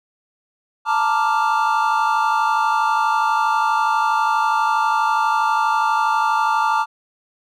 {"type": "chord", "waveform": "triangle", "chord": "Bb major seventh", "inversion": "third", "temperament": "equal", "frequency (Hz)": [880, 932.3, 1174.7, 1396.9], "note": ["A5", "Bb5", "D6", "F6"], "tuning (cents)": [0, 0, 0, 0], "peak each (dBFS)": [-17, -21, -19, -22], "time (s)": [0.85, 6.86], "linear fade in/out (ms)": 50, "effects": []}